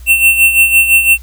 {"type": "tone with tremolo", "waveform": "square", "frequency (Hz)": 2700, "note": "E7", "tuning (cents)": 41, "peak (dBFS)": -4, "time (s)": [0.06, 1.18], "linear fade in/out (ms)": 50, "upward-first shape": "sine", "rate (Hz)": 5.9, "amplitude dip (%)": 65, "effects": ["added 60 Hz sine -29 dBFS peak until 1.22 s", "white hiss -45 dBFS RMS until 1.22 s"]}